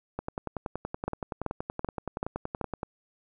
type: two click trains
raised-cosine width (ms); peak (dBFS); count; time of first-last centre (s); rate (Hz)
1; -15 / -18; 5 / 29; 1.08-2.613 / 0.19-2.832; 2.61 / 10.6
effects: none